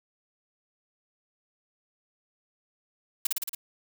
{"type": "noise with echo", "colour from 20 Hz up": "blue", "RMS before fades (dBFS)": -24, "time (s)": [3.25, 3.27], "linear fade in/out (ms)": 5, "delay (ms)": 56, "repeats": 5, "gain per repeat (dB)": -2, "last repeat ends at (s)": 3.55, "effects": []}